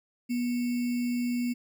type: tone with sample-and-hold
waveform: sine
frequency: 242.8 Hz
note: B3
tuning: 29 cents flat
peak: -26 dBFS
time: 0.29-1.54 s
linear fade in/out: 20 ms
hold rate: 2450 Hz
effects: none